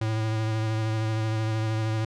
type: tone with vibrato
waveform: square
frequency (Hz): 110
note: A2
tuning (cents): 0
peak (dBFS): -25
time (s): 0.01-2.05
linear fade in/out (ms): 5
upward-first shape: sine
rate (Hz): 13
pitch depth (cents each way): 21
effects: low-pass 6000 Hz 12 dB/octave